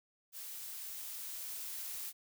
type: noise with level ramp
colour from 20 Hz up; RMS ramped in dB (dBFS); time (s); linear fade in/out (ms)
blue; -46 to -42; 0.32-2.13; 50
effects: none